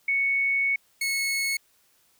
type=tone pair in turn; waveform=sine / sawtooth; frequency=2217 / 2193 Hz; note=C#7 / C#7; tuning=0 / -19 cents; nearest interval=unison; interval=19 cents; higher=first; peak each=-21 dBFS; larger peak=neither; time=0.08-0.76 / 1.01-1.57 s; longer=first; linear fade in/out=5 ms; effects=white hiss -64 dBFS RMS until 2.19 s